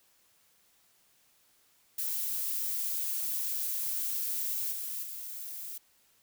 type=noise with level steps; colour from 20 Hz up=violet; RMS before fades=-33 / -37 / -41 dBFS; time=1.98-5.78 s; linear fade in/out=5 ms; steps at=4.71 / 5.02 s; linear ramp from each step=20 ms; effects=white hiss -67 dBFS RMS until 6.22 s